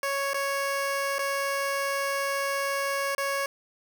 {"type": "tone with dropouts", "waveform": "15% pulse", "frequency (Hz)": 554.4, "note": "C#5", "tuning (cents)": 0, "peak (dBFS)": -20, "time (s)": [0.03, 3.46], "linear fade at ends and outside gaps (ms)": 2, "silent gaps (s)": [[0.334, 0.343], [1.184, 1.191], [3.15, 3.18]], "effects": []}